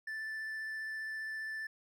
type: tone with vibrato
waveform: triangle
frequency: 1760 Hz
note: A6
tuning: in tune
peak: -36 dBFS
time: 0.07-1.67 s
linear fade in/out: 5 ms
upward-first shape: triangle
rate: 15 Hz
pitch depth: 10 cents each way
effects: none